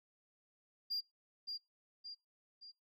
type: tone with echo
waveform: sine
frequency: 4792 Hz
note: D8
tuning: 34 cents sharp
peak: -33 dBFS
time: 0.9-1.01 s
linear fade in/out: 20 ms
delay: 570 ms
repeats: 3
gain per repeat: -6 dB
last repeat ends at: 2.72 s
effects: noise-tail reverb RT60 0.2 s tail -23 dB re dry + tanh soft clip ceiling -34 dBFS